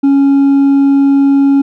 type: tone with hard clipping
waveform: sine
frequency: 277.2 Hz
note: C#4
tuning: in tune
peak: -6 dBFS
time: 0.03-1.62 s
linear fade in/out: 10 ms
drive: 2 dB
effects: none